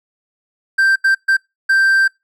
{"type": "tone bursts at uneven times", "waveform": "triangle", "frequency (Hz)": 1570, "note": "G6", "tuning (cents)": 2, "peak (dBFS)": -8, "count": 4, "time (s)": [[0.78, 0.96], [1.04, 1.15], [1.28, 1.37], [1.69, 2.08]], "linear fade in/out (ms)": 10, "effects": ["noise-tail reverb RT60 0.2 s tail -24 dB re dry"]}